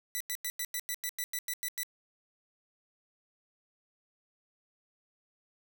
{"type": "tone bursts", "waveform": "5% pulse", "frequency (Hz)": 1975.5, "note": "B6", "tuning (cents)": 0, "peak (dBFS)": -22, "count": 12, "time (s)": [0.15, 1.832], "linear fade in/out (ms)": 0, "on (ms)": 54, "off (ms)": 94, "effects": []}